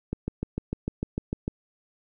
click train, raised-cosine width 3 ms, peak -15 dBFS, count 10, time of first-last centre 0.13-1.479 s, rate 6.67 Hz, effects none

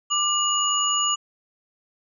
sine tone cluster, 1179 / 2895 / 6890 Hz, D6 / F#7 / A8, +6 / -38 / -37 cents, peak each -24 dBFS, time 0.1-1.16 s, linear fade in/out 20 ms, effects none

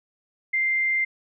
sine tone, 2093 Hz, C7, in tune, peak -20 dBFS, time 0.53-1.05 s, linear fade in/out 10 ms, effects none

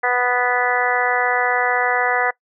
harmonic tone, 246.9 Hz, B3, in tune, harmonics 2 / 3 / 4 / 5 / 6 / 7 / 8, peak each -24 / -21 / -26 / -26 / -25 / -22 / -23 dBFS, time 0.03-2.31 s, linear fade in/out 10 ms, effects noise-tail reverb RT60 0.1 s tail -21 dB re dry

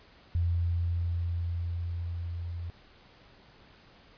sine tone with level ramp, 85.8 Hz, F2, 30 cents flat, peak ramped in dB -24 to -34 dBFS, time 0.35-2.7 s, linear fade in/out 0 ms, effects pink hiss -57 dBFS RMS until 4.17 s + resampled to 11025 Hz

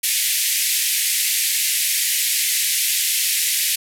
white band-pass noise, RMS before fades -20 dBFS, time 0.03-3.76 s, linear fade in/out 10 ms, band 1900 to 14000 Hz, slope 48 dB/octave, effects none

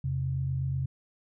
sine tone pair together, 84.7 / 132.94 Hz, E2 / C3, +48 / +28 cents, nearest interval minor sixth, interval 780 cents, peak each -34 / -28 dBFS, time 0.04-0.86 s, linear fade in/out 5 ms, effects none

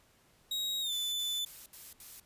40% pulse tone with pitch glide, 3799 to 3504 Hz, A#7 to A7, +32 to -8 cents, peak -31 dBFS, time 0.51-1.45 s, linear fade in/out 5 ms, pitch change -140 cents, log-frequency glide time 0.81-0.92 s
blue noise bursts, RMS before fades -48 dBFS, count 5, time 0.92-2.2 s, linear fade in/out 2 ms, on 200 ms, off 70 ms
effects pink hiss -66 dBFS RMS until 2.25 s + resampled to 32000 Hz

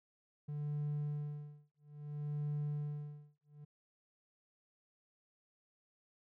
triangle tone with tremolo, 147.5 Hz, D3, 8 cents sharp, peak -32 dBFS, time 0.48-3.65 s, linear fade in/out 10 ms, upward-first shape sine, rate 0.6 Hz, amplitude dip 100%, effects tanh soft clip ceiling -29 dBFS

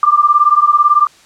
sine beating tone pair, 1179 / 1197 Hz, D6 / D6, +6 / +33 cents, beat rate 18 Hz, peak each -10 dBFS, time 0.03-1.07 s, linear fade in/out 2 ms, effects white hiss -45 dBFS RMS until 1.25 s + low-pass 7000 Hz 12 dB/octave

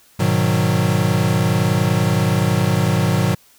square chord, G# minor seventh, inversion none, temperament equal with one note detuned, 103.83 / 123.47 / 154.85 / 185 Hz, G#2 / B2 / D#3 / F#3, 0 / 0 / -8 / 0 cents, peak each -21 dBFS, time 0.19-3.35 s, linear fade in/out 10 ms, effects white hiss -52 dBFS RMS until 3.58 s

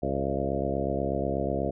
harmonic tone with a mistuned harmonic, 68.2 Hz, C#2, 28 cents flat, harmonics 1 / 2 / 3 / 4 / 5 / 6 / 7 / 8 / 9 / 10, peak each -35 / -35 / -35 / -35 / -35 / -35 / -35 / -35 / -35 / -35 dBFS, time 0.02-1.71 s, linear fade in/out 10 ms, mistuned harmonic 9, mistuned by -23 cents, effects none

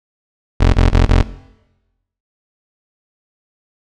25% pulse tone bursts, 43.78 Hz, F1, 5 cents sharp, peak -4 dBFS, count 4, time 0.6-1.229 s, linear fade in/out 10 ms, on 140 ms, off 23 ms, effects noise-tail reverb RT60 1.0 s tail -18 dB re dry + low-pass 5000 Hz 12 dB/octave

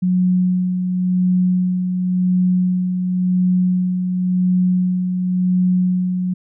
sine tone with tremolo, 182.2 Hz, F#3, 26 cents flat, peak -12 dBFS, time 0.02-6.34 s, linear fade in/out 10 ms, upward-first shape sine, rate 0.93 Hz, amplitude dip 45%, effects none

